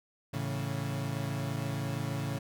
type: chord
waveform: 35% pulse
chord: A major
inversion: none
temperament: equal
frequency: 110 / 138.59 / 164.81 Hz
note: A2 / C#3 / E3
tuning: 0 / 0 / 0 cents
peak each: -35 / -33 / -38 dBFS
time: 0.33-2.39 s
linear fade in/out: 10 ms
effects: none